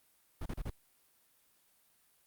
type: noise bursts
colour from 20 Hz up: brown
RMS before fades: -37 dBFS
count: 4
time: 0.41-0.7 s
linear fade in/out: 5 ms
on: 47 ms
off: 34 ms
effects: white hiss -70 dBFS RMS until 2.26 s + Opus 32 kbps